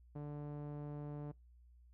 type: tone with low-pass filter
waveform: sawtooth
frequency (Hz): 146.83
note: D3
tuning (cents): 0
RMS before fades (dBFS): -45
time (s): 0.15-1.32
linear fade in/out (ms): 10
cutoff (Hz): 720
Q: 0.77
effects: noise-tail reverb RT60 0.2 s tail -24 dB re dry + added 60 Hz sine -60 dBFS peak until 1.93 s